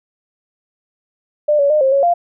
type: tone with pitch steps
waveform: sine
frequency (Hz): 597 / 565 / 608 / 533 / 554 / 694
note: D5 / C#5 / D#5 / C5 / C#5 / F5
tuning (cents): +28 / +33 / -40 / +32 / -1 / -11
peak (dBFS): -10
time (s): 1.48-2.14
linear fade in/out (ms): 10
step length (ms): 110
effects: none